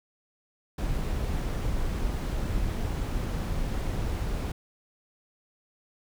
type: noise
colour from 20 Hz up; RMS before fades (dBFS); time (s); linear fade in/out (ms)
brown; -29; 0.78-4.52; 5
effects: none